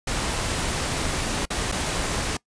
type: noise with dropouts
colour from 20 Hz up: pink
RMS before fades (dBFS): -26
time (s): 0.07-2.37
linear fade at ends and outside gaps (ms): 5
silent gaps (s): 1.455-1.503 / 1.717-1.722
effects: noise-tail reverb RT60 0.1 s tail -22 dB re dry + resampled to 22050 Hz